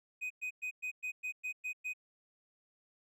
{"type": "tone bursts", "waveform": "triangle", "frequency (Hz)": 2501, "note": "D#7", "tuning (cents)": 8, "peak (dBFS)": -34, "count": 9, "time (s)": [0.21, 1.936], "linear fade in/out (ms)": 20, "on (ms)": 94, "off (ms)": 110, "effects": []}